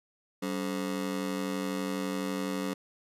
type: ring-modulated tone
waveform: 30% pulse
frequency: 236.8 Hz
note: A#3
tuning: 27 cents sharp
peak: -25 dBFS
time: 0.42-2.74 s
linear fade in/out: 10 ms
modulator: 46 Hz
effects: resampled to 32000 Hz